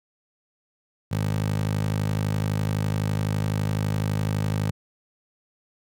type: tone with high-pass filter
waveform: 15% pulse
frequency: 51.91 Hz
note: G#1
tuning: in tune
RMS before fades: -25 dBFS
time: 1.11-4.71 s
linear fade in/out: 10 ms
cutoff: 110 Hz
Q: 2
effects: none